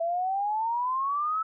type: exponential sweep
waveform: sine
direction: up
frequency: 659.3 to 1318.5 Hz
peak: -25 dBFS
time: 0-1.43 s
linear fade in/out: 10 ms
effects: none